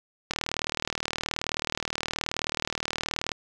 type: click train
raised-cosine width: 0.2 ms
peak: -10 dBFS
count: 118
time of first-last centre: 0.31-3.318 s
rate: 38.9 Hz
effects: none